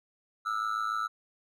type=tone with amplitude modulation; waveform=triangle; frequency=1318.5 Hz; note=E6; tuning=in tune; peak=-23 dBFS; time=0.45-1.08 s; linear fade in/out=20 ms; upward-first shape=sine; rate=107 Hz; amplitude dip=90%; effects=none